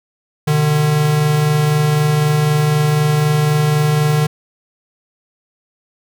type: tone pair together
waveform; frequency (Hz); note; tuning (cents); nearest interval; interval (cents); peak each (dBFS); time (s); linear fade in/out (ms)
square; 126.6 / 150.55; B2 / D3; +43 / +43; minor third; 300; -22 / -13; 0.47-4.27; 10
effects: none